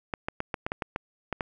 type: clicks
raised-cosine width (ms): 0.5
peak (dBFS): -14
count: 10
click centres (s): 0.138 / 0.285 / 0.404 / 0.542 / 0.665 / 0.719 / 0.822 / 0.961 / 1.327 / 1.408
effects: none